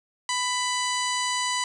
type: harmonic tone with a mistuned harmonic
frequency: 995 Hz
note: B5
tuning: 13 cents sharp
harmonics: 1 / 2 / 3 / 4 / 5 / 6 / 7 / 8 / 9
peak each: -28 / -31 / -33 / -34 / -35 / -36 / -36 / -37 / -38 dBFS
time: 0.29-1.64 s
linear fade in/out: 2 ms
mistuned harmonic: 5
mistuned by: -61 cents
effects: 9-bit